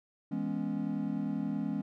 triangle chord, C# minor seventh, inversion first, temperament equal, 164.81 / 207.7 / 246.9 / 277.2 Hz, E3 / G#3 / B3 / C#4, 0 / 0 / 0 / 0 cents, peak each -37 / -33 / -36 / -34 dBFS, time 0.31-1.82 s, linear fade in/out 10 ms, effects none

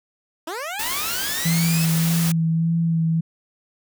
15% pulse linear sweep, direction up, 301.6 to 2639 Hz, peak -21 dBFS, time 0.47-1.85 s, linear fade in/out 5 ms
white noise, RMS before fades -27 dBFS, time 0.79-2.32 s, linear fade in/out 5 ms
sine tone with vibrato, 164.81 Hz, E3, in tune, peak -17 dBFS, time 1.45-3.21 s, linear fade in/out 10 ms, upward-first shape sine, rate 1.7 Hz, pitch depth 22 cents each way
effects none

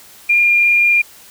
sine tone with frequency modulation, 2407 Hz, D7, 42 cents sharp, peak -9 dBFS, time 0.29-1.02 s, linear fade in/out 10 ms, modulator 24.1 Hz, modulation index 0.62, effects white hiss -42 dBFS RMS until 1.3 s

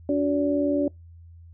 sine tone cluster, 286.9 / 366.3 / 576 Hz, D4 / F#4 / D5, -40 / -17 / -34 cents, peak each -22 / -29 / -25 dBFS, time 0.09-0.88 s, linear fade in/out 2 ms, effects noise-tail reverb RT60 0.2 s tail -26 dB re dry + added 84 Hz sine -44 dBFS peak until 1.53 s

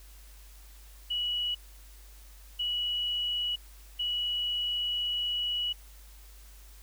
sine tone bursts at uneven times, 2931 Hz, F#7, 17 cents flat, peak -28 dBFS, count 3, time 1.1-1.55 / 2.59-3.56 / 3.99-5.73 s, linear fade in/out 10 ms, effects added 50 Hz sine -49 dBFS peak until 6.82 s + white hiss -57 dBFS RMS until 6.82 s

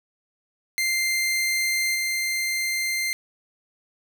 sawtooth tone with level steps, 2092 Hz, C7, 1 cent flat, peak -18 / -20 dBFS, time 0.78-3.13 s, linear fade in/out 0 ms, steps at 1.94 s, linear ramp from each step 20 ms, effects none

